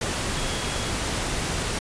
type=tone in noise; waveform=sine; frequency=3322 Hz; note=G#7; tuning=in tune; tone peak=-38 dBFS; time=0.37-0.91 s; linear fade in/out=5 ms; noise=pink; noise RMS=-27 dBFS; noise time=0.01-1.79 s; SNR=-14 dB; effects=resampled to 22050 Hz